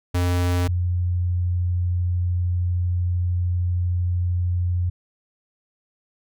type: tone pair in turn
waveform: square / sine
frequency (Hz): 88.7 / 88.7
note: F2 / F2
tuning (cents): +27 / +27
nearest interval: unison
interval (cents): 0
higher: neither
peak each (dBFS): -19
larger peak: neither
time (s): 0.14-0.68 / 0.68-4.9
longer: second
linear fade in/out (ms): 10
effects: none